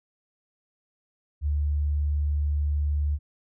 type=tone; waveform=sine; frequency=73.42 Hz; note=D2; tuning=in tune; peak=-22 dBFS; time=1.41-3.19 s; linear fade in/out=50 ms; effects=none